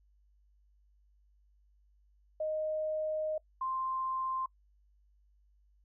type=tone pair in turn; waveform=sine; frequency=621 / 1047.4 Hz; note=D#5 / C6; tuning=-3 / +1 cents; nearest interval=major sixth; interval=904 cents; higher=second; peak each=-31 / -32 dBFS; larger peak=first; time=2.4-3.38 / 3.61-4.46 s; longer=first; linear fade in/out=5 ms; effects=noise-tail reverb RT60 0.1 s tail -23 dB re dry + added 50 Hz sine -64 dBFS peak until 5.84 s